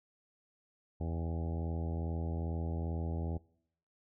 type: harmonic tone with a mistuned harmonic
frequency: 82.41 Hz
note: E2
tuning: in tune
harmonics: 1 / 2 / 3 / 4 / 5 / 6 / 7 / 8 / 9 / 10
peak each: -35 / -41 / -45 / -47 / -49 / -51 / -52 / -53 / -54 / -55 dBFS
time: 1-3.38 s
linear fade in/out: 10 ms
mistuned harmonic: 9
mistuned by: +36 cents
effects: noise-tail reverb RT60 0.7 s tail -23 dB re dry